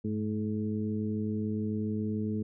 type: harmonic tone with a mistuned harmonic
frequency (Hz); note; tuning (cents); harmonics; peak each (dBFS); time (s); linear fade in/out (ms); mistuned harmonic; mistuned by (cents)
107.1; A2; -46; 1 / 2 / 3 / 4; -35 / -31 / -39 / -39; 0.04-2.43; 10; 1; -68
effects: none